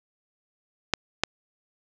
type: clicks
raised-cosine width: 0.2 ms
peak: -3 dBFS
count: 2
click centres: 0.937 / 1.236 s
effects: low-pass 7000 Hz 12 dB/octave + 7-bit